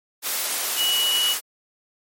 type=tone in noise; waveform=sine; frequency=2933 Hz; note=F#7; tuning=16 cents flat; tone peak=-19 dBFS; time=0.76-1.36 s; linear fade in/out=50 ms; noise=white; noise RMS=-25 dBFS; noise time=0.22-1.41 s; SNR=+3 dB; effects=high-pass 400 Hz 12 dB/octave + MP3 64 kbps